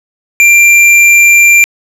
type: tone with hard clipping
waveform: sine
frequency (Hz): 2372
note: D7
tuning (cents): +17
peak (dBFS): -3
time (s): 0.4-1.64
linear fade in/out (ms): 0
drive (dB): 14
effects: low-pass 12000 Hz 12 dB/octave